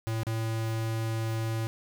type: tone with dropouts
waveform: square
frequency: 112.3 Hz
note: A2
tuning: 36 cents sharp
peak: -29 dBFS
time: 0.07-1.67 s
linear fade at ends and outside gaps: 0 ms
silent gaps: 0.233-0.268 s
effects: none